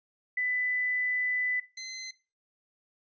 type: tone pair in turn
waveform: sine / 10% pulse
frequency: 1996 / 2054 Hz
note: B6 / C7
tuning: +18 / -33 cents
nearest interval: unison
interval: 49 cents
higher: second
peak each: -27 dBFS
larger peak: neither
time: 0.37-1.6 / 1.77-2.11 s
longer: first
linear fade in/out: 5 ms
effects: noise-tail reverb RT60 0.3 s tail -17 dB re dry + resampled to 16000 Hz